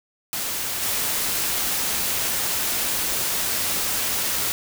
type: noise with level steps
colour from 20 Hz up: white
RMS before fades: -27 / -24 dBFS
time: 0.33-4.52 s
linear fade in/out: 0 ms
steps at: 0.81 s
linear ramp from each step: 20 ms
effects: none